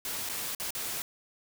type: noise with dropouts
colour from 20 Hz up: white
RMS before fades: -35 dBFS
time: 0.05-1.02 s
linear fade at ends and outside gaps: 1 ms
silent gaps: 0.29-0.296 / 0.549-0.599 / 0.706-0.75 s
effects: none